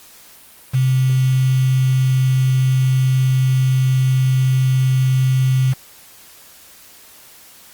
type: tone with quantisation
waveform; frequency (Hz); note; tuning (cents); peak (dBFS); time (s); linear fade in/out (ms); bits
sine; 130.3; C3; -7; -12; 0.73-5.74; 20; 5
effects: white hiss -44 dBFS RMS until 7.73 s + Opus 48 kbps